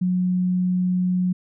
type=tone; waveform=sine; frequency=181.8 Hz; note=F#3; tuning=30 cents flat; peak=-18 dBFS; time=0.01-1.33 s; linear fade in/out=10 ms; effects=none